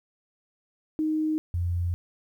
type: tone pair in turn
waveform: sine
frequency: 311.1 / 87.3 Hz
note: D#4 / F2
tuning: 0 / 0 cents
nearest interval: octave + minor seventh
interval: 2200 cents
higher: first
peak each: -23 / -24 dBFS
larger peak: first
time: 0.99-1.38 / 1.54-1.94 s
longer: second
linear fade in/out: 0 ms
effects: 10-bit